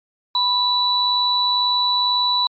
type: tone pair together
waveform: sine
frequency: 987.8 / 3951 Hz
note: B5 / B7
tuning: 0 / 0 cents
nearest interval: 2 octaves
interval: 2400 cents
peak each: -20 / -17 dBFS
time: 0.35-2.47 s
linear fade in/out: 2 ms
effects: MP3 48 kbps